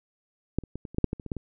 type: clicks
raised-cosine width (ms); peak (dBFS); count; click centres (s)
3; -11 / -29 / -22 / -25 / -30 / -11 / -7 / -16 / -26 / -24 / -16 / -22; 12; 0.586 / 0.637 / 0.756 / 0.852 / 0.946 / 0.984 / 1.043 / 1.131 / 1.198 / 1.263 / 1.318 / 1.367
effects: none